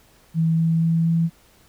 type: tone with pitch steps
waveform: sine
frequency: 162.8 / 163.84 / 164.88 / 165.93 Hz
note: E3 / E3 / E3 / E3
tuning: -21 / -10 / +1 / +12 cents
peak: -16 dBFS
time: 0.34-1.3 s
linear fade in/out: 50 ms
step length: 240 ms
effects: pink hiss -55 dBFS RMS until 1.68 s